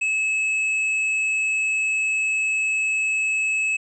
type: tone with tanh clipping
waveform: sine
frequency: 2590 Hz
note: E7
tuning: 31 cents flat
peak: -21 dBFS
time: 0.01-3.77 s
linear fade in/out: 10 ms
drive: 7 dB
effects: resampled to 24000 Hz